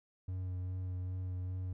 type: tone with vibrato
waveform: triangle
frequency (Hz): 91.8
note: F#2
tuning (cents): -13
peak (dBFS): -34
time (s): 0.28-1.73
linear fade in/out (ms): 5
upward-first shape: sine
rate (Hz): 2.5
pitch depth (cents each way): 16
effects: none